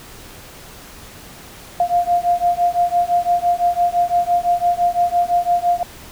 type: beating tone pair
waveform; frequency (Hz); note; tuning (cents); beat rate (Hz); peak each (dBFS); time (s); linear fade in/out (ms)
sine; 698.5 / 704.4; F5 / F5; 0 / +15; 5.9; -17 / -17; 1.8-5.83; 2
effects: pink hiss -39 dBFS RMS until 6.11 s